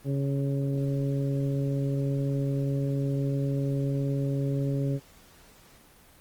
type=harmonic tone; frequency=138.59 Hz; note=C#3; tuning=in tune; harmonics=1 / 2 / 3 / 4; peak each=-26 / -32 / -36 / -38 dBFS; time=0.04-5 s; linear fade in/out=50 ms; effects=pink hiss -55 dBFS RMS until 6.2 s + Opus 24 kbps